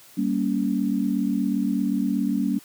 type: chord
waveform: sine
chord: G diminished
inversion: none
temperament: equal with one note detuned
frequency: 196 / 233.1 / 281.1 Hz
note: G3 / Bb3 / Db4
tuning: 0 / 0 / +24 cents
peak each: -25 dBFS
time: 0.17-2.59 s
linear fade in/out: 10 ms
effects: white hiss -50 dBFS RMS until 2.64 s + high-pass 80 Hz 12 dB/octave